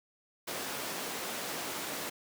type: high-pass noise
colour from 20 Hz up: pink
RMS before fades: -38 dBFS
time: 0.47-2.1 s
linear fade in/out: 10 ms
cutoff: 280 Hz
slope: 12 dB/octave
effects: none